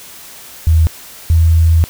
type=tone pair in turn; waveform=sine; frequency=80.6 / 82.01 Hz; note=E2 / E2; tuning=-38 / -8 cents; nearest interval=unison; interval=30 cents; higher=second; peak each=-6 dBFS; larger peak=neither; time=0.67-0.87 / 1.3-1.84 s; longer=second; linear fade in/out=0 ms; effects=white hiss -35 dBFS RMS until 1.89 s